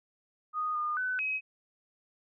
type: tone with pitch steps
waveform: sine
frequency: 1239 / 1217 / 1506 / 2542 Hz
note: D#6 / D#6 / F#6 / D#7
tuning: -8 / -39 / +30 / +36 cents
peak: -29 dBFS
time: 0.53-1.41 s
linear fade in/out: 50 ms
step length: 220 ms
effects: none